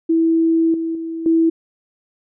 sine tone with level steps, 327.6 Hz, E4, 11 cents flat, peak -12 / -19 / -23 / -11 dBFS, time 0.09-1.5 s, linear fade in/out 10 ms, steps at 0.74 / 0.95 / 1.26 s, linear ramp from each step 2 ms, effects none

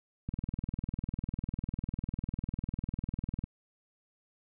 click train, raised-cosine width 5 ms, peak -22 dBFS, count 64, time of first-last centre 0.29-3.44 s, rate 20 Hz, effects none

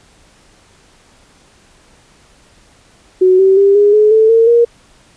sine tone with pitch steps, 370.8 / 383.7 / 397 / 410.7 / 425 / 439.7 / 454.9 / 470.7 Hz, F#4 / G4 / G4 / G#4 / G#4 / A4 / A#4 / A#4, +4 / -37 / +22 / -19 / +40 / -1 / -42 / +17 cents, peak -5 dBFS, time 3.21-4.65 s, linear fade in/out 10 ms, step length 180 ms, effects pink hiss -48 dBFS RMS until 5.16 s + resampled to 22050 Hz

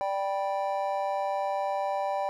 triangle chord, G major, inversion second, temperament just, 588 / 784 / 980 Hz, D5 / G5 / B5, +2 / 0 / -14 cents, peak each -29 / -28 / -33 dBFS, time 0.01-2.29 s, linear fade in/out 0 ms, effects none

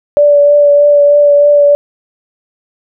sine tone with vibrato, 580 Hz, D5, 22 cents flat, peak -3 dBFS, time 0.17-1.75 s, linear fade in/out 0 ms, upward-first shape triangle, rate 3.2 Hz, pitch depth 17 cents each way, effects none

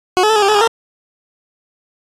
20% pulse tone with pitch steps, 366.4 / 427.1 / 440.3 / 418.7 / 394.8 / 427.2 / 409.1 / 456.7 Hz, F#4 / G#4 / A4 / G#4 / G4 / G#4 / G#4 / A#4, -17 / +48 / +1 / +14 / +12 / +49 / -26 / -36 cents, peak -5 dBFS, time 0.17-0.674 s, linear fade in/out 0 ms, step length 63 ms, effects low-pass 8000 Hz 12 dB/octave + AAC 48 kbps

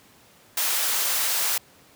white high-pass noise, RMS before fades -24 dBFS, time 0.57-1.58 s, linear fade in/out 5 ms, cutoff 610 Hz, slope 12 dB/octave, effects pink hiss -54 dBFS RMS until 1.95 s + high-pass 100 Hz 12 dB/octave

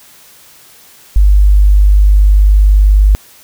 sine tone, 50.1 Hz, G1, 38 cents sharp, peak -3 dBFS, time 1.16-3.15 s, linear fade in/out 0 ms, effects white hiss -41 dBFS RMS until 3.43 s

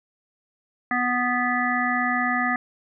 harmonic tone, 246.9 Hz, B3, in tune, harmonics 1 / 3 / 5 / 7 / 8, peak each -27 / -27 / -27 / -27 / -27 dBFS, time 0.91-2.56 s, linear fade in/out 2 ms, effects none

